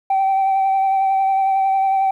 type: tone with vibrato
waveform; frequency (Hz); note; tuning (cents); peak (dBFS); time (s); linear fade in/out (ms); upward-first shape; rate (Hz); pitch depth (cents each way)
sine; 774; G5; -22; -12; 0.1-2.11; 5; triangle; 11; 22
effects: tanh soft clip ceiling -12 dBFS + 9-bit